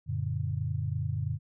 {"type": "chord", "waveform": "sine", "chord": "Gb augmented", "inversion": "none", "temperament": "just", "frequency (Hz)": [92.5, 115.62, 144.53], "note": ["Gb2", "Bb2", "D3"], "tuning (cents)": [0, -14, -27], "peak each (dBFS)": -33, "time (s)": [0.06, 1.39], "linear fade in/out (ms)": 50, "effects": []}